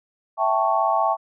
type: chord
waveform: sine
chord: A dominant seventh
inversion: second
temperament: equal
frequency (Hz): 659.3 / 784 / 880 / 1108.7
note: E5 / G5 / A5 / C#6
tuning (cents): 0 / 0 / 0 / 0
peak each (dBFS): -23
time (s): 0.37-1.17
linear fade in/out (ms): 50
effects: none